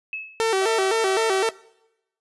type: tone with exponential decay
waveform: sine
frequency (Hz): 2593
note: E7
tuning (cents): -29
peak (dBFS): -25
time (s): 0.13-0.53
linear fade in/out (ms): 1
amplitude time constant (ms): 86
type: tone with vibrato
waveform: sawtooth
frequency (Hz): 415.3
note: G#4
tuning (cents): 0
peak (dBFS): -15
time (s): 0.4-1.49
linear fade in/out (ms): 0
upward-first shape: square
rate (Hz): 3.9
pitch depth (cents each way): 140
type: tone with tremolo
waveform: sawtooth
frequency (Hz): 653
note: E5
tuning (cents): -17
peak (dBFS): -25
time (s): 0.61-1.51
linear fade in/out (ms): 10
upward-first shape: triangle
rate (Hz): 2.1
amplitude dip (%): 45
effects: noise-tail reverb RT60 0.9 s tail -22 dB re dry + resampled to 24000 Hz